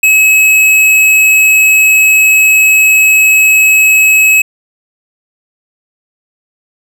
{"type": "tone with tanh clipping", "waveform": "sine", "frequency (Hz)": 2569, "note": "E7", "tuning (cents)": -45, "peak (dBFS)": -5, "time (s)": [0.03, 4.42], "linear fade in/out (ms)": 5, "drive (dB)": 18, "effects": []}